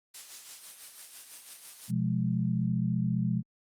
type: noise with tremolo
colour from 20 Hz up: blue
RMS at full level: -40 dBFS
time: 0.14-1.91 s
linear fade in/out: 5 ms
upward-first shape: sine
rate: 6 Hz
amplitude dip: 50%
type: chord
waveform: sine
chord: F diminished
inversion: second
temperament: just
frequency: 125.72 / 174.61 / 209.5 Hz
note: Cb3 / F3 / Ab3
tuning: +31 / 0 / +15 cents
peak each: -30 / -30 / -31 dBFS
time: 1.88-3.43 s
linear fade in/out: 50 ms
effects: low-pass 10000 Hz 12 dB/octave + Opus 48 kbps